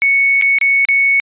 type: tone with dropouts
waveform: sine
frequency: 2217 Hz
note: C#7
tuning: in tune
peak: -9 dBFS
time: 0.02-1.2 s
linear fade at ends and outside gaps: 0 ms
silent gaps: 0.413-0.422 / 0.585-0.613 / 0.851-0.887 s
effects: resampled to 8000 Hz